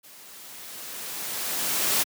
white noise with level ramp, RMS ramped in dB -49 to -22 dBFS, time 0.03-2.04 s, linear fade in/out 20 ms, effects high-pass 150 Hz 12 dB/octave

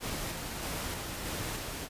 pink noise with tremolo, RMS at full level -36 dBFS, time 0-1.89 s, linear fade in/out 50 ms, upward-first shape square, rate 1.6 Hz, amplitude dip 25%, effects resampled to 32000 Hz

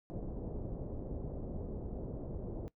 pink low-pass noise, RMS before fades -41 dBFS, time 0.1-2.68 s, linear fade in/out 0 ms, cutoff 570 Hz, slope 24 dB/octave, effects noise-tail reverb RT60 0.1 s tail -19 dB re dry

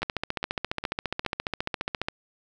two click trains, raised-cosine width 0.3 ms, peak -16 / -11 dBFS, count 4 / 31, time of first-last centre 0.02-1.25 / 0.03-2.085 s, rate 2.44 / 14.6 Hz, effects none

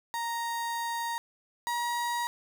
35% pulse tone pair in turn, 932.3 / 953 Hz, A#5 / A#5, 0 / +38 cents, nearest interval unison, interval 38 cents, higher second, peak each -29 / -27 dBFS, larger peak second, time 0.14-1.18 / 1.67-2.27 s, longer first, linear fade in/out 0 ms, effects none

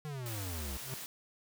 square exponential sweep, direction down, 155.56 to 63.3 Hz, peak -39 dBFS, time 0.05-0.77 s, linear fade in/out 0 ms
white noise, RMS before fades -44 dBFS, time 0.26-1.06 s, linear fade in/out 0 ms
square tone with exponential growth, 130.81 Hz, C3, in tune, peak -36 dBFS, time 0.75-0.94 s, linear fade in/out 2 ms, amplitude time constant 40 ms
effects none

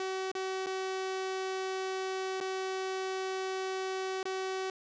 sawtooth tone with dropouts, 378.8 Hz, F#4, 41 cents sharp, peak -29 dBFS, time 0-4.7 s, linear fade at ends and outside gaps 2 ms, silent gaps 0.316-0.351 / 0.662-0.668 / 2.403-2.41 / 4.23-4.254 s, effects resampled to 16000 Hz + 10-bit

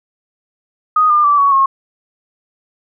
sine tone with pitch steps, 1244.5 / 1202.1 / 1161.2 / 1121.6 / 1083.4 Hz, D#6 / D6 / D6 / C#6 / C#6, 0 / +40 / -20 / +20 / -40 cents, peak -8 dBFS, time 0.96-1.66 s, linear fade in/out 5 ms, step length 140 ms, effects none

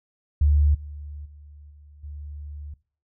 sine tone with level steps, 73.42 Hz, D2, in tune, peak -15 / -34 / -43 / -46 / -34 dBFS, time 0.41-2.74 s, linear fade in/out 5 ms, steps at 0.74 / 1.25 / 1.7 / 2.03 s, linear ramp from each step 10 ms, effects noise-tail reverb RT60 0.4 s tail -20 dB re dry

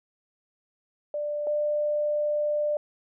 sine tone pair in turn, 591 / 595.1 Hz, D5 / D5, +11 / +23 cents, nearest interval unison, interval 12 cents, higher second, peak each -27 / -23 dBFS, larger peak second, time 1.14-1.47 / 1.47-2.77 s, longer second, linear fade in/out 2 ms, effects none

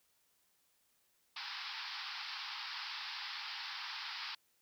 white band-pass noise, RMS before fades -44 dBFS, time 1.36-4.35 s, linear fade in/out 5 ms, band 800 to 5200 Hz, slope 96 dB/octave, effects white hiss -75 dBFS RMS until 4.61 s

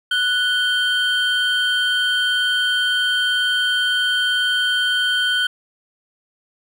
triangle tone pair together, 1480 / 3139 Hz, F#6 / G7, 0 / +2 cents, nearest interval octave + minor second, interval 1302 cents, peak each -17 / -18 dBFS, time 0.11-5.47 s, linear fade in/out 5 ms, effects none

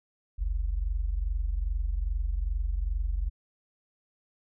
sine tone pair together, 45.05 / 67.5 Hz, F#1 / C#2, -45 / -45 cents, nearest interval perfect fifth, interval 700 cents, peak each -27 / -33 dBFS, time 0.38-3.3 s, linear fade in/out 20 ms, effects none

